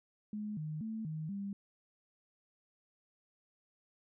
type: tone with pitch steps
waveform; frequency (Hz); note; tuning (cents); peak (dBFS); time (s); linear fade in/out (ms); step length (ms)
sine; 210.7 / 154 / 220.9 / 156.4 / 199.2; G#3 / D#3 / A3 / D#3 / G3; +25 / -17 / +7 / +9 / +28; -37; 0.33-1.53; 2; 240
effects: none